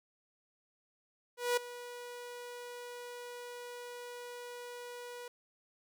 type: tone with ADSR envelope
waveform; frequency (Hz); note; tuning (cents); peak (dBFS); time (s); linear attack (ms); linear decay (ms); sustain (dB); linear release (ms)
sawtooth; 486.4; B4; -26; -23; 1.37-5.28; 200; 7; -17; 3
effects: none